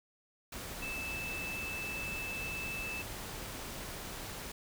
sine tone in noise, 2630 Hz, E7, 5 cents flat, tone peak -38 dBFS, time 0.82-3.02 s, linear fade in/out 5 ms, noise pink, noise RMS -43 dBFS, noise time 0.52-4.52 s, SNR +2 dB, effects none

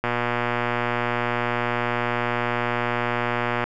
click train, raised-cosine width 0.5 ms, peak -8 dBFS, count 433, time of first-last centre 0.04-3.64 s, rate 120 Hz, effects none

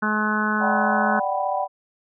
harmonic tone, 213.1 Hz, G#3, 45 cents sharp, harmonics 1 / 2 / 3 / 4 / 5 / 6 / 7 / 8, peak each -24 / -33 / -36 / -31 / -27 / -30 / -24 / -35 dBFS, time 0.02-1.2 s, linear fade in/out 10 ms
sine chord, G major seventh, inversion second, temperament equal with one note detuned, 587.3 / 740 / 775.4 / 987.8 Hz, D5 / F#5 / G5 / B5, 0 / 0 / -19 / 0 cents, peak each -27 / -27 / -25 / -28 dBFS, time 0.59-1.68 s, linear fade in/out 50 ms
effects none

